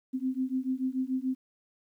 sine beating tone pair, 256.3 / 263.2 Hz, C4 / C4, -36 / +10 cents, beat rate 6.9 Hz, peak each -31 dBFS, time 0.13-1.35 s, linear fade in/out 20 ms, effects 11-bit

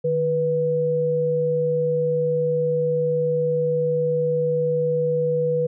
sine tone pair together, 153.54 / 490 Hz, D#3 / B4, -23 / -14 cents, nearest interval octave + minor sixth, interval 2009 cents, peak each -26 / -19 dBFS, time 0.04-5.67 s, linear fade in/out 10 ms, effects none

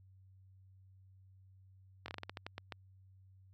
slowing click train, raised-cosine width 0.3 ms, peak -26 dBFS, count 11, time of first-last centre 2.06-2.722 s, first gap 22 ms, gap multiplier 1.23, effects added 95 Hz sine -59 dBFS peak until 3.53 s

